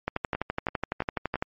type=two click trains; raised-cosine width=0.5 ms; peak=-14 / -12 dBFS; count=4 / 17; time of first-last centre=0.35-1.357 / 0.08-1.425 s; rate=2.98 / 11.9 Hz; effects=MP3 32 kbps